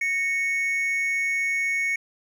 triangle tone pair together, 1860 / 2212 Hz, A#6 / C#7, -4 / -4 cents, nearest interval minor third, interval 300 cents, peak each -29 / -21 dBFS, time 0.01-1.96 s, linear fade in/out 5 ms, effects none

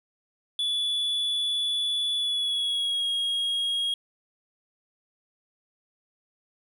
triangle tone with pitch glide, 3437 to 3280 Hz, A7 to G#7, -41 to -22 cents, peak -23 dBFS, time 0.59-3.94 s, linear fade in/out 2 ms, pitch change -81 cents, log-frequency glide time 2.16-3.09 s, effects none

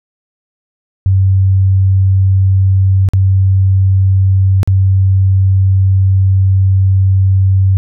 sine tone with dropouts, 95.7 Hz, G2, 41 cents flat, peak -6 dBFS, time 1.06-7.77 s, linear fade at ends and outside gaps 0 ms, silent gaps 3.088-3.135 / 4.631-4.675 s, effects none

